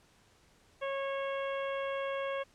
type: harmonic tone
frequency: 548 Hz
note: C#5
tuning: 20 cents flat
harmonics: 1 / 2 / 3 / 4 / 5 / 6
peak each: -34 / -40 / -44 / -46 / -48 / -50 dBFS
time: 0.81-2.44 s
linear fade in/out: 20 ms
effects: pink hiss -65 dBFS RMS until 2.54 s + low-pass 9000 Hz 12 dB/octave